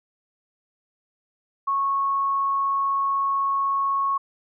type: tone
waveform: sine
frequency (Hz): 1101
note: C#6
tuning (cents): -12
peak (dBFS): -20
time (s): 1.67-4.18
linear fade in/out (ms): 10
effects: none